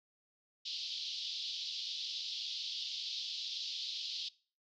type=band-pass noise; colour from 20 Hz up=pink; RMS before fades=-41 dBFS; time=0.65-4.29 s; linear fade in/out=10 ms; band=3200 to 5000 Hz; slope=48 dB/octave; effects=noise-tail reverb RT60 0.4 s tail -21 dB re dry